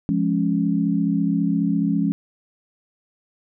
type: chord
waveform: sine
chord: Db major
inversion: first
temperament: just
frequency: 173.24 / 207.9 / 277.2 Hz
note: F3 / Ab3 / Db4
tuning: -14 / +2 / 0 cents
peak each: -22 dBFS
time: 0.09-2.12 s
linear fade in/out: 0 ms
effects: none